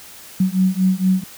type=beating tone pair; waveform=sine; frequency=185 / 189.3 Hz; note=F#3 / F#3; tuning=0 / +40 cents; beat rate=4.3 Hz; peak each=-17 dBFS; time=0.4-1.24 s; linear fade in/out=5 ms; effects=white hiss -40 dBFS RMS until 1.37 s